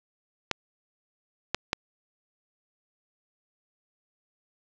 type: clicks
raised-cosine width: 0.2 ms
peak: -7 dBFS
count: 3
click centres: 0.513 / 1.546 / 1.731 s
effects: low-pass 6000 Hz 12 dB/octave + 7-bit